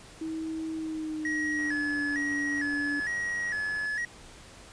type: tone with pitch glide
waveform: sine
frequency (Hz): 320 to 290.1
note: D#4 to D4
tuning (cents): +49 to -21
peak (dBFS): -31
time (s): 0.21-3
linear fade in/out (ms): 5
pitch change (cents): -170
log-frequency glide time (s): 0.73-2.1
type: tone with vibrato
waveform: triangle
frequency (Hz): 1803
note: A6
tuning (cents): +42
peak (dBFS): -27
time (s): 1.25-4.05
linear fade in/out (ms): 2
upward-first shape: square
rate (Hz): 1.1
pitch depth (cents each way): 91
type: click train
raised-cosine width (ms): 0.5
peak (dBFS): -32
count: 216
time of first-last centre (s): 1.59-3.856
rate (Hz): 94.9
effects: pink hiss -50 dBFS RMS until 4.72 s + resampled to 22050 Hz